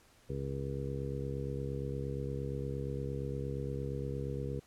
harmonic tone, 68.6 Hz, C#2, 17 cents flat, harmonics 1 / 2 / 3 / 4 / 5 / 6 / 7, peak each -42 / -38 / -46 / -46 / -49 / -43 / -43 dBFS, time 0.29-4.6 s, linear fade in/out 10 ms, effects pink hiss -64 dBFS RMS until 4.66 s + low-pass 12000 Hz 12 dB/octave

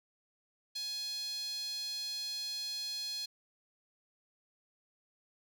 sawtooth tone with high-pass filter, 840 Hz, G#5, 19 cents sharp, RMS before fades -39 dBFS, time 0.75-3.26 s, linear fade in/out 10 ms, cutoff 4100 Hz, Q 8.1, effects none

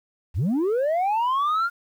sine linear sweep, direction up, 59.6 to 1424 Hz, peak -17 dBFS, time 0.34-1.7 s, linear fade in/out 50 ms, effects tanh soft clip ceiling -19 dBFS + 9-bit

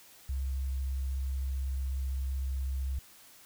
sine tone with vibrato, 66.5 Hz, C2, 29 cents sharp, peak -30 dBFS, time 0.29-2.99 s, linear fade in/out 5 ms, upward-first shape sine, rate 16 Hz, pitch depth 15 cents each way, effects white hiss -56 dBFS RMS until 3.45 s

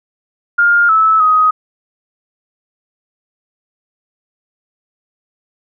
sine tone with pitch steps, 1410 / 1305 / 1256 Hz, F6 / E6 / D#6, +16 / -18 / +16 cents, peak -7 dBFS, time 0.58-1.51 s, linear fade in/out 10 ms, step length 310 ms, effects none

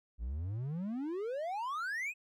triangle exponential sweep, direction up, 52.6 to 2599 Hz, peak -33 dBFS, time 0.18-2.14 s, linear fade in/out 50 ms, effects none

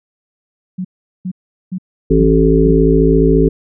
sine tone bursts, 184.2 Hz, F#3, 7 cents flat, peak -18 dBFS, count 5, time 0.78-2.72 s, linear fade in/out 10 ms, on 68 ms, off 400 ms
harmonic tone, 54.4 Hz, A1, 19 cents flat, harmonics 1 / 3 / 5 / 7 / 8, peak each -14 / -14 / -14 / -14 / -14 dBFS, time 2.1-3.49 s, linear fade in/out 10 ms
effects none

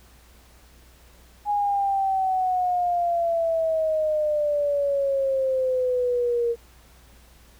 sine exponential sweep, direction down, 830.6 to 466.2 Hz, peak -20 dBFS, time 1.45-6.56 s, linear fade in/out 50 ms, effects added 60 Hz sine -52 dBFS peak until 7.59 s + pink hiss -55 dBFS RMS until 7.59 s

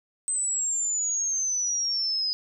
sine exponential sweep, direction down, 8240 to 4978 Hz, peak -24 dBFS, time 0.28-2.33 s, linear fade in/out 0 ms, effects none

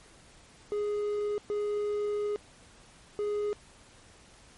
triangle tone bursts at uneven times, 415.3 Hz, G#4, in tune, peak -26 dBFS, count 3, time 0.72-1.38 / 1.5-2.36 / 3.19-3.53 s, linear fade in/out 0 ms, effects pink hiss -56 dBFS RMS until 4.57 s + MP3 48 kbps

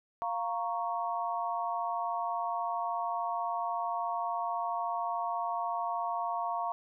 sine chord, Bb minor, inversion second, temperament equal, 698.5 / 932.3 / 1108.7 Hz, F5 / Bb5 / Db6, 0 / 0 / 0 cents, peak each -34 / -35 / -36 dBFS, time 0.22-6.72 s, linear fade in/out 0 ms, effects none

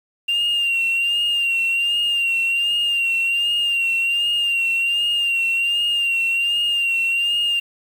sine tone with vibrato, 2780 Hz, F7, 9 cents flat, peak -15 dBFS, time 0.28-7.6 s, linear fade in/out 10 ms, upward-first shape sine, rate 1.3 Hz, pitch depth 40 cents each way, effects tanh soft clip ceiling -15 dBFS + 7-bit

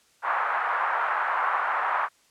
pink band-pass noise, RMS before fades -26 dBFS, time 0.22-2.09 s, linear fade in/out 50 ms, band 890 to 1500 Hz, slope 24 dB/octave, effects white hiss -62 dBFS RMS until 2.3 s + low-pass 9000 Hz 12 dB/octave

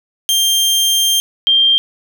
sawtooth / sine tone pair in turn, 3180 / 3180 Hz, G7 / G7, +24 / +24 cents, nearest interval unison, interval 0 cents, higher neither, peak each -8 dBFS, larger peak neither, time 0.29-1.2 / 1.47-1.78 s, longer first, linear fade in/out 0 ms, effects none

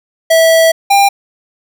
square tone pair in turn, 653 / 798.3 Hz, E5 / G5, -17 / +31 cents, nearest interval minor third, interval 348 cents, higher second, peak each -6 dBFS, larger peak neither, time 0.3-0.72 / 0.9-1.09 s, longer first, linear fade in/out 10 ms, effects none

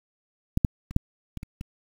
clicks, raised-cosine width 5 ms, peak -9 / -6 / -25 / -6 / -21 / -24 / -22 dBFS, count 7, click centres 0.574 / 0.648 / 0.91 / 0.964 / 1.373 / 1.431 / 1.611 s, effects 7-bit

